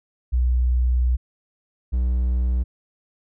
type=tone pair in turn; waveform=sine / triangle; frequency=61.74 / 61.74 Hz; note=B1 / B1; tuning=0 / 0 cents; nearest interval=unison; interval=0 cents; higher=neither; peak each=-16 dBFS; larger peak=neither; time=0.32-1.17 / 1.92-2.64 s; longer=first; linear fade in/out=20 ms; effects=none